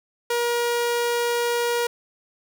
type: tone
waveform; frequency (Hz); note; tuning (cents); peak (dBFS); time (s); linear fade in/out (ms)
sawtooth; 476.1; A#4; +37; -17; 0.3-1.87; 5
effects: none